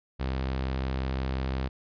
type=tone; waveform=sawtooth; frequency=65.7 Hz; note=C2; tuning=8 cents sharp; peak=-24 dBFS; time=0.19-1.69 s; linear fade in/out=20 ms; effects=resampled to 11025 Hz